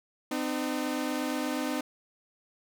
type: tone pair together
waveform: sawtooth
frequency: 255.6 / 304 Hz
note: C4 / D#4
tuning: -40 / -40 cents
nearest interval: minor third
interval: 300 cents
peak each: -28 dBFS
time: 0.31-1.81 s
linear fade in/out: 5 ms
effects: none